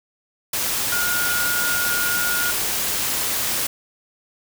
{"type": "tone in noise", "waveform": "sine", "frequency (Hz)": 1430, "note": "F6", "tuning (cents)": 41, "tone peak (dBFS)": -22, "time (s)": [0.92, 2.51], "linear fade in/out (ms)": 5, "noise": "white", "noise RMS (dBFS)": -23, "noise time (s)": [0.53, 3.67], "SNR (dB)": -2, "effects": []}